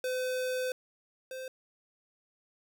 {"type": "tone pair in turn", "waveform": "square", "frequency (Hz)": [509, 519.1], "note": ["C5", "C5"], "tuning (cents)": [-48, -14], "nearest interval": "unison", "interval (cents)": 34, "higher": "second", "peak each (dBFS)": [-31, -39], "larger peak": "first", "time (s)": [[0.04, 0.72], [1.31, 1.48]], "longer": "first", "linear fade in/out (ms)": 2, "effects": ["12-bit"]}